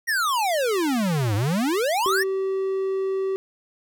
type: exponential two-way sweep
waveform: square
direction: down then up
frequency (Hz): 1930 to 98 to 1930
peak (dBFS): -21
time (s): 0.07-2.24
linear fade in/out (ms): 20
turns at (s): 1.35
type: tone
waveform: triangle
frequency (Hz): 384.4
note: G4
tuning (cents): -34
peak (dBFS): -20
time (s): 2.06-3.36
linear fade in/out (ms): 0
effects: none